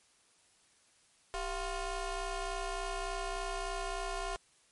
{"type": "ring-modulated tone", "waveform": "20% pulse", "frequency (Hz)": 359.7, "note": "F#4", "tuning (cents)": -49, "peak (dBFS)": -27, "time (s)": [1.34, 4.36], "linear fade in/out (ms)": 0, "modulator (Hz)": 328, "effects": ["white hiss -67 dBFS RMS until 4.71 s", "MP3 48 kbps"]}